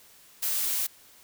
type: noise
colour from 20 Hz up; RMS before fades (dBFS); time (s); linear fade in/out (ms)
blue; -28; 0.42-0.87; 10
effects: white hiss -55 dBFS RMS until 1.23 s

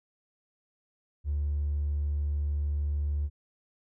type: tone with hard clipping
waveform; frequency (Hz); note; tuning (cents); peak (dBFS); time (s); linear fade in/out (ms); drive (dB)
sine; 73.3; D2; -3; -27; 1.24-3.3; 50; 1
effects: none

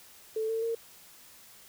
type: tone with pitch steps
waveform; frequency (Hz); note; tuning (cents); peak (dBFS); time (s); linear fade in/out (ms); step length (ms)
sine; 440 / 449.2 / 458.7; A4 / A4 / A#4; 0 / +36 / -28; -28; 0.36-0.75; 5; 130
effects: white hiss -54 dBFS RMS until 1.68 s

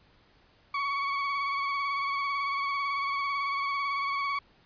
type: tone with vibrato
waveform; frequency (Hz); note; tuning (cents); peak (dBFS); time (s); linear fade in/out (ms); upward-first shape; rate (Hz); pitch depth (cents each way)
30% pulse; 1119; C#6; +16; -25; 0.74-4.39; 5; sine; 18; 31
effects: pink hiss -62 dBFS RMS until 4.65 s + resampled to 11025 Hz

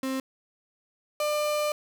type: tone pair in turn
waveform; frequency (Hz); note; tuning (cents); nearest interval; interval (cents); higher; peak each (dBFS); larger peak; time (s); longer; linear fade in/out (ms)
35% pulse; 264.3 / 597.5; C4 / D5; +18 / +30; octave + major second; 1412; second; -26 / -23; second; 0.03-0.2 / 1.2-1.72; second; 2
effects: none

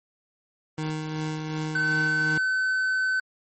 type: tone with tremolo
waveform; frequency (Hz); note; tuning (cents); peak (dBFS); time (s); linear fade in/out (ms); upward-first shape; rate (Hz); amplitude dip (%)
25% pulse; 155.56; D#3; 0; -23; 0.78-2.38; 2; sine; 2.7; 35
type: tone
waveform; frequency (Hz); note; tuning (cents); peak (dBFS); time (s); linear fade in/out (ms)
triangle; 1521; F#6; +47; -20; 1.75-3.2; 5
effects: MP3 32 kbps

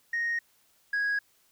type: tone pair in turn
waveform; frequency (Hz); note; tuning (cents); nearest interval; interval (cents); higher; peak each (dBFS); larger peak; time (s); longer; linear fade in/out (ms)
sine; 1864.7 / 1654.1; A#6 / G#6; 0 / -7; major second; 207; first; -25 / -23; second; 0.13-0.39 / 0.93-1.19; neither; 5
effects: tanh soft clip ceiling -24 dBFS + white hiss -66 dBFS RMS until 1.51 s

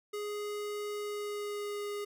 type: tone with pitch glide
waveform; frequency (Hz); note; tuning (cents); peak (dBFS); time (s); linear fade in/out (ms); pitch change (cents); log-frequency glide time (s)
square; 415.3 to 411; G#4 to G#4; 0 to -18; -36; 0.13-2.05; 10; -18; 0.98-1.87
effects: none

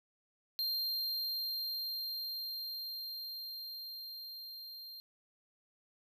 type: tone with level ramp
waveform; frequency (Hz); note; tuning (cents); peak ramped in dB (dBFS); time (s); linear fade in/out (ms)
square; 4186; C8; 0; -33 to -47; 0.59-5; 0
effects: none

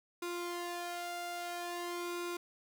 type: tone with flanger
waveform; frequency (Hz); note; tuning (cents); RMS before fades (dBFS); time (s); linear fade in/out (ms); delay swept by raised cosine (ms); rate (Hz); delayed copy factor
sawtooth; 349.2; F4; 0; -40; 0.22-2.37; 5; 0.81 to 1.44; 0.5; +0.7
effects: none

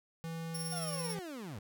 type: tone with pitch glide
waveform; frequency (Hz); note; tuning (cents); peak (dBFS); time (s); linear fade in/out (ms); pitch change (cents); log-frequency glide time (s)
square; 164.4 to 169.71; E3 to F3; -4 to -49; -39; 0.24-1.19; 0; +55; 1.02-1.08
type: tone with tremolo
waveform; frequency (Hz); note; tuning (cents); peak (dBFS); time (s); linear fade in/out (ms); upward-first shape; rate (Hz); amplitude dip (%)
10% pulse; 5490; F8; -31; -31; 0.54-1.15; 10; triangle; 18; 65
type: linear sweep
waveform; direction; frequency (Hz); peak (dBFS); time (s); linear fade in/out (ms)
30% pulse; down; 730 to 87.31; -39; 0.72-1.59; 5
effects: none

